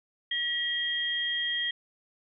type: tone pair together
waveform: sine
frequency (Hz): 1921 / 3231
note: B6 / G#7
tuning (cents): -48 / -48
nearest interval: major sixth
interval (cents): 900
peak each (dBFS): -31 / -29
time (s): 0.31-1.71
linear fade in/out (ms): 5
effects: none